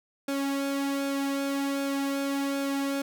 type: tone with flanger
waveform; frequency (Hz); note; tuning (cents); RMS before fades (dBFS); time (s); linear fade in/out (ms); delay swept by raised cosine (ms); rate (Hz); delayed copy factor
sawtooth; 277.2; C#4; 0; -29; 0.28-3.02; 5; 1 to 2.6; 1.3; -0.6
effects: none